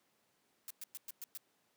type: noise bursts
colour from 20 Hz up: blue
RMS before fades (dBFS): -45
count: 6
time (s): 0.68-1.374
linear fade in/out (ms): 0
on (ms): 24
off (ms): 110
effects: pink hiss -75 dBFS RMS until 1.76 s + high-pass 200 Hz 12 dB/octave